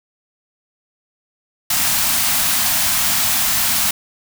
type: band-stop noise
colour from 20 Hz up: white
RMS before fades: -17 dBFS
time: 1.7-3.91 s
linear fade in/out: 5 ms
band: 290 to 620 Hz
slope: 96 dB/octave
effects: none